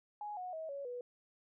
sine tone with pitch steps, 834 / 730.2 / 639.4 / 559.9 / 490.2 Hz, G#5 / F#5 / D#5 / C#5 / B4, +7 / -23 / +47 / +17 / -13 cents, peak -40 dBFS, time 0.21-1.01 s, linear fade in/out 2 ms, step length 160 ms, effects none

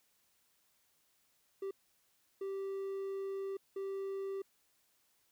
triangle tone bursts at uneven times, 390 Hz, G4, 9 cents flat, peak -35 dBFS, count 3, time 1.62-1.71 / 2.41-3.57 / 3.76-4.42 s, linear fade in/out 5 ms, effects white hiss -74 dBFS RMS until 5.31 s

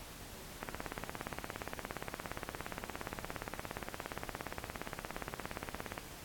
click train, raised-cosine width 0.5 ms, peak -23 dBFS, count 93, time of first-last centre 0.63-5.979 s, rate 17.2 Hz, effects pink hiss -50 dBFS RMS until 6.24 s + AAC 64 kbps

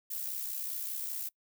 violet noise with amplitude modulation, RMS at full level -35 dBFS, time 0.1-1.29 s, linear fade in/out 10 ms, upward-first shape sine, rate 65.1 Hz, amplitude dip 50%, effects noise-tail reverb RT60 0.1 s tail -24 dB re dry

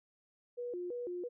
sine tone with vibrato, 415.3 Hz, G#4, in tune, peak -37 dBFS, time 0.57-1.29 s, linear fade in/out 20 ms, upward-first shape square, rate 3 Hz, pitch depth 270 cents each way, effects none

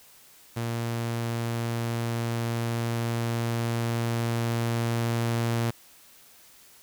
sawtooth tone with level ramp, 116.54 Hz, A#2, in tune, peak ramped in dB -24 to -20 dBFS, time 0.56-5.71 s, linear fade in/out 10 ms, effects white hiss -54 dBFS RMS until 6.82 s

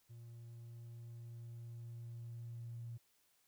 triangle tone with level ramp, 117.3 Hz, A#2, 11 cents sharp, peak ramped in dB -49 to -40 dBFS, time 0.09-2.98 s, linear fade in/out 20 ms, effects tanh soft clip ceiling -42 dBFS + white hiss -75 dBFS RMS until 3.47 s

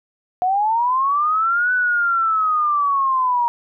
sine linear two-way sweep, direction up then down, 715 to 1501 to 941 Hz, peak -15 dBFS, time 0.42-3.48 s, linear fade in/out 0 ms, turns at 1.73 s, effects none

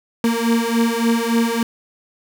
35% pulse beating tone pair, 229.6 / 233.1 Hz, A#3 / A#3, -26 / 0 cents, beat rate 3.5 Hz, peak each -17 dBFS, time 0.24-1.63 s, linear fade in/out 2 ms, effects none

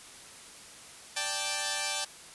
5% pulse chord, D suspended fourth, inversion none, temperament equal, 587.3 / 784 / 880 Hz, D5 / G5 / A5, 0 / 0 / 0 cents, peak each -25 / -22 / -23 dBFS, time 1.16-2.05 s, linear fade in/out 10 ms, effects white hiss -49 dBFS RMS until 2.34 s + resampled to 24000 Hz

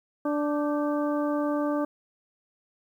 harmonic tone with a mistuned harmonic, 293.7 Hz, D4, in tune, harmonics 1 / 2 / 3 / 4 / 5, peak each -26 / -29 / -37 / -35 / -43 dBFS, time 0.25-1.85 s, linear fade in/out 5 ms, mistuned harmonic 5, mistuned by +90 cents, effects 10-bit

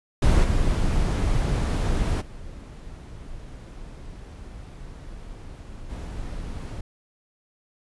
brown noise with level steps, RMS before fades -17 / -22 / -39 / -33 dBFS, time 0.22-6.81 s, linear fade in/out 5 ms, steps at 0.43 / 2.2 / 5.89 s, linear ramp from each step 20 ms, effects resampled to 24000 Hz

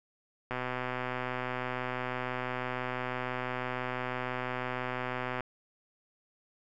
click train, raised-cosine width 0.5 ms, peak -19 dBFS, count 618, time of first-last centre 0.51-5.407 s, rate 126 Hz, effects none

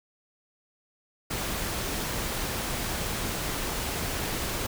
pink noise, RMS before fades -31 dBFS, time 1.3-4.67 s, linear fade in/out 10 ms, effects none

